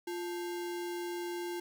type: tone with sample-and-hold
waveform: sine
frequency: 349.2 Hz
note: F4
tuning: in tune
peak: -35 dBFS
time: 0.07-1.6 s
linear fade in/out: 5 ms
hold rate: 1225 Hz
effects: none